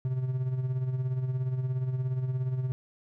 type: tone with tremolo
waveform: triangle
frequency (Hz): 128.9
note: C3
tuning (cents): -26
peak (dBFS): -23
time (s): 0.05-2.72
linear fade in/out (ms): 0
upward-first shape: sine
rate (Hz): 17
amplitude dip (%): 55
effects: none